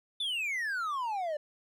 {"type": "exponential sweep", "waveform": "triangle", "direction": "down", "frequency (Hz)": [3580, 580], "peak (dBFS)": -29, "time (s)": [0.2, 1.37], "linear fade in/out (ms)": 5, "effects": []}